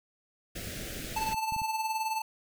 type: band-stop noise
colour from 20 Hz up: pink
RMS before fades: -39 dBFS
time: 0.55-1.34 s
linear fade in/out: 10 ms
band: 680 to 1400 Hz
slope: 48 dB/octave
type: clicks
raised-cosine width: 5 ms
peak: -30 dBFS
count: 10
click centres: 0.672 / 0.811 / 1.004 / 1.047 / 1.116 / 1.291 / 1.344 / 1.523 / 1.564 / 1.618 s
type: tone with tremolo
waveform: square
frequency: 880 Hz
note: A5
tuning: in tune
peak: -28 dBFS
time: 1.16-2.22 s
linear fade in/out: 5 ms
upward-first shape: sine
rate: 19 Hz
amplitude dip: 55%
effects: none